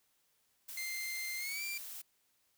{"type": "noise", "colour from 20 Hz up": "blue", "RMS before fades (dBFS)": -46, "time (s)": [0.68, 2.02], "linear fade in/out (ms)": 10}
{"type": "tone with pitch glide", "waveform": "sawtooth", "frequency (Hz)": [2093, 2363], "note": ["C7", "D7"], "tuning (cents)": [0, 10], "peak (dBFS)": -35, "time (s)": [0.77, 1.78], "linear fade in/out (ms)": 5, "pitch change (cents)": 210, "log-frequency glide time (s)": [1.38, 1.64]}
{"effects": ["white hiss -75 dBFS RMS until 2.57 s"]}